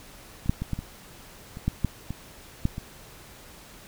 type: clicks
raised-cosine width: 5 ms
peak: -25 / -8 / -17 / -15 / -20 / -25 / -11 / -10 / -19 / -10 / -20 dBFS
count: 11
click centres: 0.46 / 0.495 / 0.62 / 0.733 / 0.79 / 1.571 / 1.68 / 1.847 / 2.106 / 2.654 / 2.781 s
effects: pink hiss -48 dBFS RMS until 3.87 s